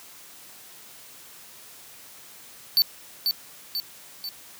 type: tone with echo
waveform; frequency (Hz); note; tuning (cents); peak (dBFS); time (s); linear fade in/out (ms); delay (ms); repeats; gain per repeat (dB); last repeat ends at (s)
square; 4503; C#8; +26; -16; 2.77-2.82; 0; 490; 3; -5; 4.29
effects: white hiss -47 dBFS RMS until 4.59 s + high-pass 80 Hz 12 dB/octave